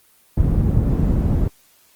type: low-pass noise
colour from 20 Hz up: white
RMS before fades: -17 dBFS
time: 0.37-1.48 s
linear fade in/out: 5 ms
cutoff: 140 Hz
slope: 12 dB/octave
effects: white hiss -55 dBFS RMS until 1.95 s + Opus 24 kbps